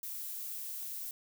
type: noise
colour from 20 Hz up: violet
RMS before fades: -41 dBFS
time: 0.03-1.11 s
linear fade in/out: 2 ms
effects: none